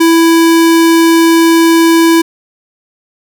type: tone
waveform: square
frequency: 330.7 Hz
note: E4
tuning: 6 cents sharp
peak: -5 dBFS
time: 0-2.22 s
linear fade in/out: 10 ms
effects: none